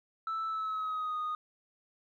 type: tone with pitch glide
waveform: sine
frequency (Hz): 1318.5 to 1237.3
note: E6 to D#6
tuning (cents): 0 to -10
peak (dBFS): -30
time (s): 0.27-1.35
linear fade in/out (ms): 2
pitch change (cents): -110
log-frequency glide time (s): 0.47-1.18
effects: tanh soft clip ceiling -30 dBFS + 12-bit